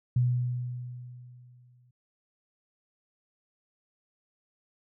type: tone with exponential decay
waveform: sine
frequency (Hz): 123.47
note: B2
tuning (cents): 0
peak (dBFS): -20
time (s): 0.16-1.91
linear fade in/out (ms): 5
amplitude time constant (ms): 380
effects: none